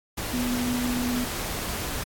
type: tone in noise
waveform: sine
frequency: 246 Hz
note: B3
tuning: 7 cents flat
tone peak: -25 dBFS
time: 0.33-1.25 s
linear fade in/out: 10 ms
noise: pink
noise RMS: -31 dBFS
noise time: 0.17-2.04 s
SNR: +3 dB
effects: AAC 64 kbps